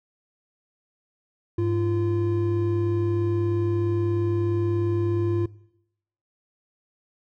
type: tone pair together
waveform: triangle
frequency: 102.3 / 343.8 Hz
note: G#2 / F4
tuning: -26 / -27 cents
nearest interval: octave + major sixth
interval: 2099 cents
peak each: -22 dBFS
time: 1.58-5.46 s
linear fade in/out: 5 ms
effects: noise-tail reverb RT60 0.8 s tail -21 dB re dry